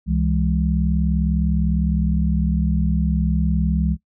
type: tone cluster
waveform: sine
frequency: 67.8 / 166.2 / 205.9 Hz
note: C#2 / E3 / G#3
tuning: -38 / +15 / -15 cents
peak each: -20 / -21 / -23 dBFS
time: 0.06-3.97 s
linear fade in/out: 50 ms
effects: noise-tail reverb RT60 0.1 s tail -17 dB re dry